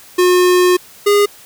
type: tone pair in turn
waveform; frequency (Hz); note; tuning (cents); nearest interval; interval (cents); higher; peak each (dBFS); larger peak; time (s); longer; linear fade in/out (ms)
square; 360 / 409.3; F#4 / G#4; -47 / -25; major second; 222; second; -9; neither; 0.18-0.77 / 1.06-1.26; first; 10
effects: white hiss -41 dBFS RMS until 1.45 s